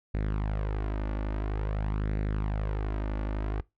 sawtooth tone with flanger, 51.91 Hz, G#1, in tune, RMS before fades -30 dBFS, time 0.14-3.61 s, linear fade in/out 5 ms, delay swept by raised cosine 0.47 to 3.47 ms, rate 0.49 Hz, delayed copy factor +0.55, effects noise-tail reverb RT60 0.2 s tail -22 dB re dry + low-pass 2000 Hz 12 dB/octave

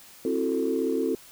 sine chord, F# half-diminished seventh, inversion second, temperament just, 266.4 / 333 / 370 / 444 Hz, C4 / E4 / F#4 / A4, +31 / +18 / 0 / +16 cents, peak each -28 / -29 / -30 / -27 dBFS, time 0.25-1.15 s, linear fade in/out 2 ms, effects tanh soft clip ceiling -14 dBFS + white hiss -50 dBFS RMS until 1.31 s

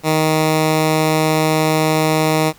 10% pulse tone, 156.7 Hz, D#3, 13 cents sharp, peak -5 dBFS, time 0.03-2.53 s, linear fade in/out 50 ms, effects pink hiss -47 dBFS RMS until 2.58 s

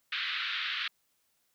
white band-pass noise, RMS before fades -34 dBFS, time 0.12-0.88 s, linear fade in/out 5 ms, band 1300 to 3900 Hz, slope 48 dB/octave, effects white hiss -74 dBFS RMS until 1.54 s

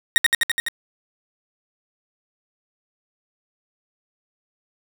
30% pulse tone with echo, 1864.7 Hz, A#6, in tune, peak -7 dBFS, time 0.16-0.18 s, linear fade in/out 0 ms, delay 84 ms, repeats 6, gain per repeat -2 dB, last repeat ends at 0.684 s, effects none

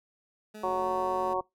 20% pulse tone with pitch glide, 213.7 to 219.3 Hz, G#3 to A3, +50 to -6 cents, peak -37 dBFS, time 0.54-1.34 s, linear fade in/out 10 ms, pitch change +44 cents, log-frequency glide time 0.75-0.88 s
harmonic tone, 185 Hz, F#3, in tune, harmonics 2 / 3 / 4 / 5 / 6, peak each -33 / -33 / -33 / -33 / -33 dBFS, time 0.63-1.41 s, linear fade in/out 10 ms
click train, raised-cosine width 2 ms, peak -37 dBFS, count 35, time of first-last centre 0.64-1.409 s, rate 44.2 Hz
effects noise-tail reverb RT60 0.2 s tail -24 dB re dry

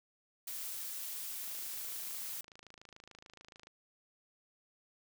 blue noise, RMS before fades -42 dBFS, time 0.47-2.41 s, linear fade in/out 5 ms
click train, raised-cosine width 0.2 ms, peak -36 dBFS, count 61, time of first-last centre 1.44-3.67 s, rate 26.9 Hz
effects none

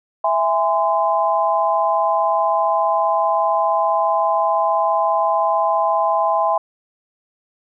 sine chord, E augmented, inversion none, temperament just, 659.3 / 824.1 / 1030.1 Hz, E5 / G#5 / B#5, 0 / -14 / -27 cents, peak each -19 dBFS, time 0.24-6.58 s, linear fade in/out 5 ms, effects none

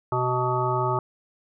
harmonic tone, 125.7 Hz, B2, 31 cents sharp, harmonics 1 / 3 / 5 / 7 / 9 / 10, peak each -27 / -28 / -31 / -27 / -30 / -30 dBFS, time 0.12-0.99 s, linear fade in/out 2 ms, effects none

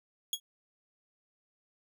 sawtooth tone with exponential decay, 3322 Hz, G#7, in tune, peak -23 dBFS, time 0.33-0.4 s, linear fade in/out 2 ms, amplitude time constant 15 ms, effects none

